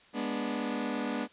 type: chord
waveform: sawtooth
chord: G# diminished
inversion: none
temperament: equal with one note detuned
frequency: 207.7 / 244.7 / 293.7 Hz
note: G#3 / B3 / D4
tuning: 0 / -16 / 0 cents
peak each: -33 / -30 / -32 dBFS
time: 0.13-1.28 s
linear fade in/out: 50 ms
effects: white hiss -59 dBFS RMS until 1.32 s + resampled to 8000 Hz